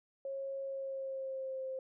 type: tone with pitch glide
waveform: sine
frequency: 544 to 525.2 Hz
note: C#5 to C5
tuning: -33 to +6 cents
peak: -37 dBFS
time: 0.25-1.79 s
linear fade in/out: 2 ms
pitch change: -61 cents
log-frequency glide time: 0.63-1.67 s
effects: none

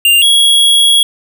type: tone pair in turn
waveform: square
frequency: 2794 / 3323 Hz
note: F7 / G#7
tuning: 0 / 0 cents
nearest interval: minor third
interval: 300 cents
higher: second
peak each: -6 dBFS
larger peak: neither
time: 0.05-0.22 / 0.22-1.03 s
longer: second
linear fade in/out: 2 ms
effects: none

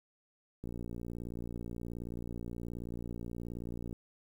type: click train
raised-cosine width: 3 ms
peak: -29 dBFS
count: 194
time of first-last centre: 0.64-3.928 s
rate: 58.7 Hz
effects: 10-bit

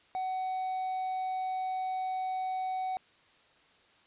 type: tone with quantisation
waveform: triangle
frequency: 750 Hz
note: F#5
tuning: 23 cents sharp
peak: -29 dBFS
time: 0.15-2.97 s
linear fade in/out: 0 ms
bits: 9
effects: white hiss -63 dBFS RMS until 4.06 s + resampled to 8000 Hz

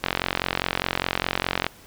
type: click train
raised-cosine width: 0.3 ms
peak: -5 dBFS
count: 74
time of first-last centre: 0.04-1.666 s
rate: 44.9 Hz
effects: pink hiss -49 dBFS RMS until 1.86 s

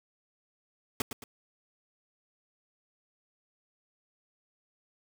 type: noise with echo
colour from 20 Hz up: pink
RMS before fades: -30 dBFS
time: 1-1.02 s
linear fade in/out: 2 ms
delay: 110 ms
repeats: 2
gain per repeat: -8 dB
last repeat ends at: 1.24 s
effects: none

